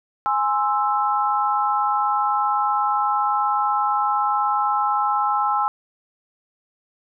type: chord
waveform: sine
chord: Ab augmented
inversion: none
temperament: equal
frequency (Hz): 830.6 / 1046.5 / 1318.5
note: Ab5 / C6 / E6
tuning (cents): 0 / 0 / 0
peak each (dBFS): -21 / -24 / -22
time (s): 0.26-5.68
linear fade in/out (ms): 0
effects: none